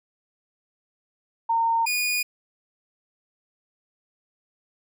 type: tone pair in turn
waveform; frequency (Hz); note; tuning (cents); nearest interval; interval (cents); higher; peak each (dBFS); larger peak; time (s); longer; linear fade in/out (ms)
sine / sawtooth; 916 / 2455; A#5 / D#7; -31 / -24; octave + perfect fourth; 1707; second; -19; neither; 1.49-1.86 / 1.86-2.23; neither; 10
effects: none